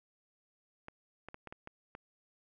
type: clicks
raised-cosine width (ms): 0.5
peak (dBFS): -30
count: 7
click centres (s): 0.884 / 1.286 / 1.344 / 1.473 / 1.525 / 1.674 / 1.951
effects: none